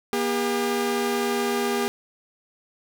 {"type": "tone pair together", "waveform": "sawtooth", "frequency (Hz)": [239.2, 402.6], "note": ["A#3", "G4"], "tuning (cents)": [45, 46], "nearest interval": "major sixth", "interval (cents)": 901, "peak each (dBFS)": [-23, -20], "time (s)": [0.13, 1.88], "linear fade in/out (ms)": 0, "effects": []}